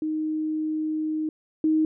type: tone pair in turn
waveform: sine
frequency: 311 / 313.2 Hz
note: D#4 / D#4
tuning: -1 / +11 cents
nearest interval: unison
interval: 12 cents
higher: second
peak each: -24 / -18 dBFS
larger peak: second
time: 0.02-1.29 / 1.64-1.85 s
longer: first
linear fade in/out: 2 ms
effects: none